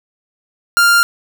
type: tone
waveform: 45% pulse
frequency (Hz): 1396.9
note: F6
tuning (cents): 0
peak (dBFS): -8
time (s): 0.77-1.03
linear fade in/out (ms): 0
effects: none